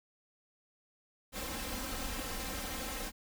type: noise with comb filter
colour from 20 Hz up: pink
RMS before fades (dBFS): -39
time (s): 1.32-3.12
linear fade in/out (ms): 50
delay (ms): 3.8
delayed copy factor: +0.95
effects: none